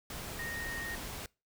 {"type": "tone in noise", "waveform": "sine", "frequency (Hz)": 1857, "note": "A#6", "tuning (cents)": -7, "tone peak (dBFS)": -38, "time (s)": [0.39, 0.95], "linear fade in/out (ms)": 2, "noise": "pink", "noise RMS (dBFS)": -42, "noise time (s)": [0.1, 1.26], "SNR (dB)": 1, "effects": ["noise-tail reverb RT60 0.3 s tail -25 dB re dry"]}